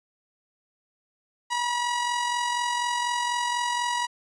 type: tone with amplitude modulation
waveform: sawtooth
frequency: 966 Hz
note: B5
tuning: 39 cents flat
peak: -19 dBFS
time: 1.5-4.07 s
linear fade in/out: 20 ms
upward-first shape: sine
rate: 44.1 Hz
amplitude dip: 40%
effects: resampled to 22050 Hz